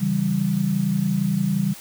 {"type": "chord", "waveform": "sine", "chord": "C# diminished", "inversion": "none", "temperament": "equal", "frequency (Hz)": [138.59, 164.81, 196], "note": ["C#3", "E3", "G3"], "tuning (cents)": [0, 0, 0], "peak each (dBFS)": [-26, -24, -21], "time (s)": [0, 1.74], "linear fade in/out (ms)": 20, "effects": ["white hiss -41 dBFS RMS until 1.8 s"]}